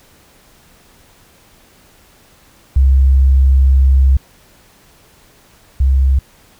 sine tone pair in turn, 66.7 / 66.7 Hz, C2 / C2, +34 / +34 cents, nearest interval unison, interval 0 cents, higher neither, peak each -6 / -8 dBFS, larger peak first, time 2.76-4.17 / 5.8-6.19 s, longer first, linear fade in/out 5 ms, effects pink hiss -48 dBFS RMS until 6.59 s

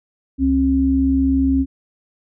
sine tone pair together, 68.2 / 268.5 Hz, C#2 / C4, -28 / +45 cents, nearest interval 2 octaves, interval 2373 cents, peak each -20 / -14 dBFS, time 0.38-1.66 s, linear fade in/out 50 ms, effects none

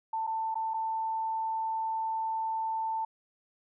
sine tone with dropouts, 890 Hz, A5, 20 cents sharp, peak -29 dBFS, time 0.13-3.05 s, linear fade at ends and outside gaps 5 ms, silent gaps 0.268-0.273 / 0.544-0.554 / 0.737-0.741 s, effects none

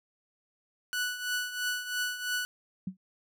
sawtooth tone with tremolo, 1480 Hz, F#6, in tune, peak -24 dBFS, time 0.93-2.45 s, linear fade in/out 0 ms, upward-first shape triangle, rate 3 Hz, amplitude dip 75%
sine tone with exponential decay, 187.1 Hz, F#3, 20 cents sharp, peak -28 dBFS, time 2.87-2.97 s, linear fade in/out 5 ms, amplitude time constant 20 ms
effects none

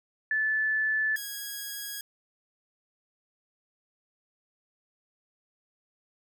sine / 5% pulse tone pair in turn, 1743 / 1651.4 Hz, A6 / G#6, -17 / -10 cents, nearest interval minor second, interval 93 cents, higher first, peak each -24 dBFS, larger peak neither, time 0.31-1.16 / 1.16-2.01 s, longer neither, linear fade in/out 2 ms, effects none

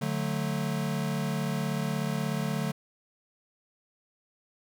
square chord, D major, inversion none, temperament equal with one note detuned, 146.83 / 183.19 / 220 Hz, D3 / F#3 / A3, 0 / -17 / 0 cents, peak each -32 / -34 / -34 dBFS, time 0.01-2.72 s, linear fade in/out 10 ms, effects none

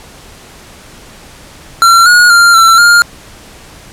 square tone with pitch steps, 1364 / 1444 / 1393 / 1345 / 1408 Hz, F6 / F#6 / F6 / E6 / F6, -41 / -43 / -5 / +34 / +14 cents, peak -3 dBFS, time 1.82-3.02 s, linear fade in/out 0 ms, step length 240 ms, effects pink hiss -35 dBFS RMS until 3.92 s + low-pass 11000 Hz 12 dB/octave

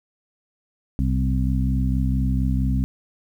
harmonic tone with a mistuned harmonic, 64.4 Hz, C2, 27 cents flat, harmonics 1 / 2 / 3 / 4, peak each -21 / -24 / -26 / -27 dBFS, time 0.99-2.84 s, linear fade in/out 0 ms, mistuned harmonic 1, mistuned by -55 cents, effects 9-bit

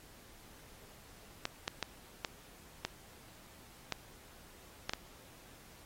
clicks, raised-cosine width 0.2 ms, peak -16 dBFS, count 8, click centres 1.454 / 1.679 / 1.827 / 2.248 / 2.85 / 3.923 / 4.895 / 4.935 s, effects pink hiss -58 dBFS RMS until 5.85 s + AAC 48 kbps

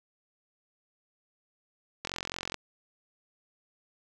click train, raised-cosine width 0.2 ms, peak -16 dBFS, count 23, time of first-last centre 2.05-2.543 s, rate 44.6 Hz, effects none

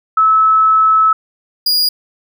sine / 45% pulse tone pair in turn, 1300 / 4867 Hz, E6 / D#8, -24 / -39 cents, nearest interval octave + major seventh, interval 2285 cents, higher second, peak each -7 / -10 dBFS, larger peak first, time 0.17-1.13 / 1.66-1.89 s, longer first, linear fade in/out 5 ms, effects none

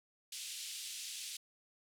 pink band-pass noise, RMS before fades -45 dBFS, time 0.32-1.37 s, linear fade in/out 5 ms, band 2900 to 11000 Hz, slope 24 dB/octave, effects none

